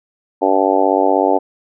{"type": "harmonic tone", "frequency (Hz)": 96.3, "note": "G2", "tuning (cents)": -30, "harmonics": [3, 4, 5, 6, 7, 8, 9], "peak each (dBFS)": [-19, -19, -19, -19, -19, -19, -19], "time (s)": [0.41, 1.39], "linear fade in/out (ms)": 20, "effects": []}